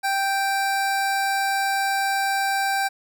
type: tone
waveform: 25% pulse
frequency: 784 Hz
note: G5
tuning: in tune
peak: -17 dBFS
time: 0.03-2.89 s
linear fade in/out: 20 ms
effects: none